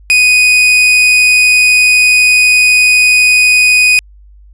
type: tone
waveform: 40% pulse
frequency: 2489 Hz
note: D#7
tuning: in tune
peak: -4 dBFS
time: 0.1-3.99 s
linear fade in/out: 0 ms
effects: added 50 Hz sine -36 dBFS peak until 4.53 s + resampled to 22050 Hz

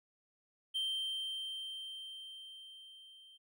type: tone with level ramp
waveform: triangle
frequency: 3136 Hz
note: G7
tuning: in tune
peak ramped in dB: -31 to -55 dBFS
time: 0.74-3.38 s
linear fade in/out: 20 ms
effects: none

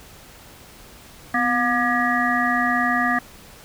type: harmonic tone with a mistuned harmonic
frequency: 239.4 Hz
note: A#3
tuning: 46 cents sharp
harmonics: 1 / 3 / 5 / 7 / 8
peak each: -24 / -24 / -24 / -24 / -24 dBFS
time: 1.34-3.19 s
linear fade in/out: 5 ms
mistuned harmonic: 1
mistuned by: +73 cents
effects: pink hiss -45 dBFS RMS until 3.64 s

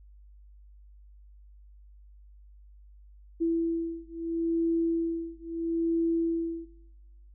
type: beating tone pair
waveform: sine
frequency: 331.8 / 332.56 Hz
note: E4 / E4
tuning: +11 / +15 cents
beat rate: 0.76 Hz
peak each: -29 dBFS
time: 3.4-6.66 s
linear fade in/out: 20 ms
effects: noise-tail reverb RT60 1.0 s tail -17 dB re dry + added 50 Hz sine -50 dBFS peak until 7.34 s

